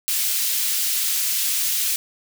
white high-pass noise, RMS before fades -22 dBFS, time 0.08-1.96 s, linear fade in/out 0 ms, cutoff 2700 Hz, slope 12 dB/octave, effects none

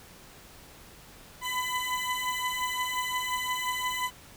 20% pulse beating tone pair, 1000 / 1005.7 Hz, B5 / B5, +21 / +31 cents, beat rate 5.7 Hz, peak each -28 / -26 dBFS, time 1.41-4.11 s, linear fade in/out 50 ms, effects pink hiss -51 dBFS RMS until 4.36 s

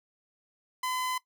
sawtooth tone, 1016 Hz, B5, 49 cents sharp, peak -26 dBFS, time 0.83-1.18 s, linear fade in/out 5 ms, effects noise-tail reverb RT60 0.1 s tail -18 dB re dry

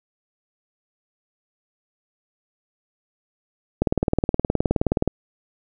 click train, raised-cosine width 2 ms, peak -5 dBFS, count 25, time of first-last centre 3.82-5.077 s, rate 19.1 Hz, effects none

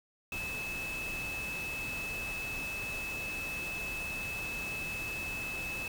sine tone in noise, 2602 Hz, E7, 23 cents flat, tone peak -36 dBFS, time 0.32-5.88 s, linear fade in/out 2 ms, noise pink, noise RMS -43 dBFS, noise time 0.32-5.88 s, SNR +4 dB, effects none

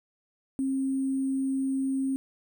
sine tone with sample-and-hold, 267.8 Hz, C4, 40 cents sharp, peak -25 dBFS, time 0.59-2.16 s, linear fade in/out 0 ms, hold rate 8820 Hz, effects none

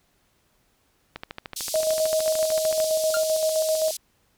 click train, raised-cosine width 0.3 ms, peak -17 dBFS, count 23, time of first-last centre 1.16-2.802 s, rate 13.4 Hz
pink band-pass noise, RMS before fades -32 dBFS, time 1.56-3.97 s, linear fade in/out 5 ms, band 4100 to 13000 Hz, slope 24 dB/octave
sine tone with tremolo, 631 Hz, D#5, 24 cents sharp, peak -19 dBFS, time 1.74-3.91 s, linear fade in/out 2 ms, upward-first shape square, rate 7.7 Hz, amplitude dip 40%
45% pulse tone with exponential decay, 1396.9 Hz, F6, in tune, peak -21 dBFS, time 3.14-3.24 s, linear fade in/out 2 ms, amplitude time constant 21 ms
effects pink hiss -66 dBFS RMS until 4.37 s

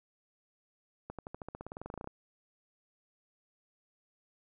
accelerating click train, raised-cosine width 1 ms, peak -27 dBFS, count 19, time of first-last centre 1.1-2.074 s, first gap 87 ms, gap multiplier 0.94, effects none

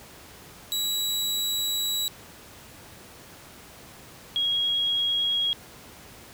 sawtooth / sine tone pair in turn, 3900 / 3297 Hz, B7 / G#7, -23 / -13 cents, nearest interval minor third, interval 290 cents, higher first, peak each -22 dBFS, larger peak neither, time 0.72-2.08 / 4.36-5.53 s, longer first, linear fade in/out 0 ms, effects pink hiss -47 dBFS RMS until 6.33 s + high-pass 60 Hz 12 dB/octave

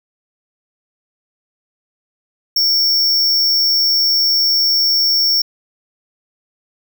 square tone, 5470 Hz, F8, 37 cents flat, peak -12 dBFS, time 2.56-5.42 s, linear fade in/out 5 ms, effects 9-bit

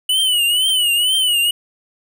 square tone with vibrato, 2960 Hz, F#7, in tune, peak -14 dBFS, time 0.09-1.51 s, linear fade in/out 5 ms, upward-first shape triangle, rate 2.1 Hz, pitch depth 120 cents each way, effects none

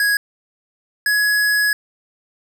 square tone pair in turn, 1661.2 / 1680.5 Hz, G#6 / G#6, 0 / +20 cents, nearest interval unison, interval 20 cents, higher second, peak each -15 dBFS, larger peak neither, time 0-0.17 / 1.06-1.73 s, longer second, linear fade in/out 2 ms, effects none

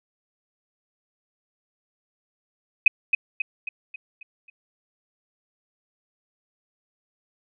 sine tone with echo, 2522 Hz, D#7, 23 cents sharp, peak -9 dBFS, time 2.86-2.88 s, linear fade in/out 5 ms, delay 270 ms, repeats 6, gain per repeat -6 dB, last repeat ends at 4.5 s, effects none

